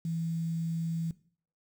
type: tone with quantisation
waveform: sine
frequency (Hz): 164.81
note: E3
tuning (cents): 0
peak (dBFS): -30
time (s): 0.05-1.11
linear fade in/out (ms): 2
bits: 9
effects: noise-tail reverb RT60 0.5 s tail -18 dB re dry